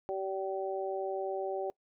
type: harmonic tone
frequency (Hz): 192.2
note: G3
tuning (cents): -34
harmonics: 2 / 3 / 4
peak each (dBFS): -35 / -37 / -38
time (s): 0.09-1.7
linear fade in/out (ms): 0
effects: noise-tail reverb RT60 0.1 s tail -23 dB re dry